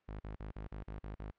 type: tone bursts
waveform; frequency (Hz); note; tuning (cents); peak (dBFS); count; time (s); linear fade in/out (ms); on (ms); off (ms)
sawtooth; 51.91; G#1; 0; -38; 8; 0.08-1.313; 10; 120; 39
effects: white hiss -75 dBFS RMS until 1.38 s + low-pass 2000 Hz 12 dB/octave